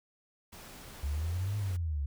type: noise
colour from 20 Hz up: pink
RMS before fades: -49 dBFS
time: 0.52-1.77 s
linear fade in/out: 10 ms
type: exponential two-way sweep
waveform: sine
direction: up then down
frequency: 68 to 105.5 to 68 Hz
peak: -30 dBFS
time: 1.03-2.06 s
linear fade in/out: 5 ms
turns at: 1.57 s
effects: none

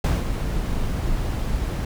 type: noise with ADSR envelope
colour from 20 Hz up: brown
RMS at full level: -17 dBFS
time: 0.04-1.85 s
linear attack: 4 ms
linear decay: 190 ms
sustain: -7 dB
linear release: 4 ms
effects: none

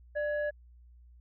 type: tone pair together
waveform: sine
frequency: 594 / 1680.1 Hz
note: D5 / G#6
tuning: +20 / +20 cents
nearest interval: octave + tritone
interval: 1800 cents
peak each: -29 / -36 dBFS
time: 0.15-0.51 s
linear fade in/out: 20 ms
effects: tanh soft clip ceiling -22 dBFS + added 60 Hz sine -53 dBFS peak until 1.2 s

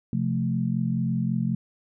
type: chord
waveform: sine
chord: F major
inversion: second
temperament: equal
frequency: 130.81 / 174.61 / 220 Hz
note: C3 / F3 / A3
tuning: 0 / 0 / 0 cents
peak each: -27 dBFS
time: 0.13-1.55 s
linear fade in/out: 2 ms
effects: none

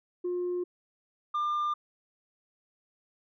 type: tone pair in turn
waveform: sine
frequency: 356.3 / 1198.4 Hz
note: F4 / D6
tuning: +35 / +35 cents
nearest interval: octave + major sixth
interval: 2100 cents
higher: second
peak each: -27 / -24 dBFS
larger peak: second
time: 0.24-0.64 / 1.34-1.74 s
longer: neither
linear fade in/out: 10 ms
effects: tanh soft clip ceiling -26 dBFS

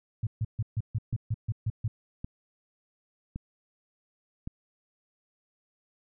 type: tone bursts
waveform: sine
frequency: 110 Hz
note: A2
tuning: in tune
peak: -25 dBFS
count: 10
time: 0.23-1.88 s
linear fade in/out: 5 ms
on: 39 ms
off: 140 ms
type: click train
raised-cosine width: 5 ms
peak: -23 dBFS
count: 4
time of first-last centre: 1.13-4.474 s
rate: 0.897 Hz
effects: none

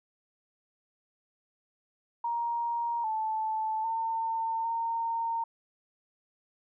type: tone with pitch steps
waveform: sine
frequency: 939 / 875 / 904 / 918 Hz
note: A#5 / A5 / A5 / A#5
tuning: +12 / -10 / +47 / -27 cents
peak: -28 dBFS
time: 2.24-5.44 s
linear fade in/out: 5 ms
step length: 800 ms
effects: none

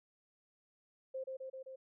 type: tone with echo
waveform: sine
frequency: 526 Hz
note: C5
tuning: 9 cents sharp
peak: -38 dBFS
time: 1.14-1.24 s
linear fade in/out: 10 ms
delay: 130 ms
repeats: 4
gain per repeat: -2 dB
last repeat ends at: 1.76 s
effects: none

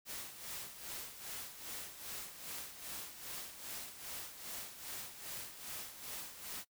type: noise with tremolo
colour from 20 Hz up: white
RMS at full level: -44 dBFS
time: 0.05-6.65 s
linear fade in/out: 50 ms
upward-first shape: sine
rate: 2.5 Hz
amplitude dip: 65%
effects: noise-tail reverb RT60 0.1 s tail -21 dB re dry

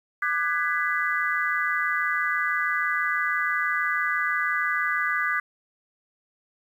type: chord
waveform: sine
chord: G# half-diminished seventh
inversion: second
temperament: just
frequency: 1196.1 / 1495.1 / 1661.2 / 1993.5 Hz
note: D6 / F#6 / G#6 / B6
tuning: +31 / +18 / 0 / +16 cents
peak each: -28 dBFS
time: 0.22-5.4 s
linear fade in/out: 5 ms
effects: 9-bit

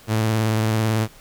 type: tone with vibrato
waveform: sawtooth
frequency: 110 Hz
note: A2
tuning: in tune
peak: -14 dBFS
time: 0.07-1.08 s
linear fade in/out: 50 ms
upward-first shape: square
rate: 18 Hz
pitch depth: 30 cents each way
effects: pink hiss -48 dBFS RMS until 1.2 s

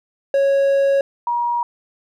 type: tone pair in turn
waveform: triangle / sine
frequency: 552 / 953.8 Hz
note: C#5 / A#5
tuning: -7 / +39 cents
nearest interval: major sixth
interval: 946 cents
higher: second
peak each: -11 / -17 dBFS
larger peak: first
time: 0.34-1.01 / 1.27-1.63 s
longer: first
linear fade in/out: 2 ms
effects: none

